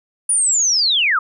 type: linear sweep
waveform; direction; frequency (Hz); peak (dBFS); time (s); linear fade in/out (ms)
sine; down; 9740 to 1155; -13; 0.29-1.19; 5
effects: none